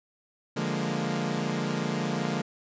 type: chord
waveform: sawtooth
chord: Bb dominant seventh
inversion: first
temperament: equal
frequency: 146.83 / 174.61 / 207.7 / 233.1 Hz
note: D3 / F3 / Ab3 / Bb3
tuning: 0 / 0 / 0 / 0 cents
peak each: -29 dBFS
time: 0.56-2.42 s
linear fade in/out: 10 ms
effects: resampled to 16000 Hz